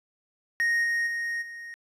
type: tone with level steps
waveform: triangle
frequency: 1864.7 Hz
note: A#6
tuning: in tune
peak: -20 / -22 / -26 / -36 dBFS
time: 0.6-1.74 s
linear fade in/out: 0 ms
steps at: 0.83 / 1.06 / 1.41 s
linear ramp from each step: 20 ms
effects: resampled to 32000 Hz